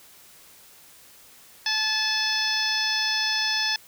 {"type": "harmonic tone with a mistuned harmonic", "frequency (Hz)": 867, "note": "A5", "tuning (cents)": -26, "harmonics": [1, 2, 3, 4, 5, 6, 7], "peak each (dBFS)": [-34, -28, -32, -30, -32, -26, -36], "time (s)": [1.66, 3.76], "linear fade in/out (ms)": 2, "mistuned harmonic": 7, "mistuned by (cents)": -24, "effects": ["white hiss -51 dBFS RMS until 3.87 s"]}